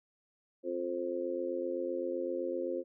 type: harmonic tone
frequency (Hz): 87.8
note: F2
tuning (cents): +10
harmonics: 3 / 4 / 5 / 6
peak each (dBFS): -42 / -36 / -42 / -36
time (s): 0.63-2.84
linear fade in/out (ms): 50
effects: none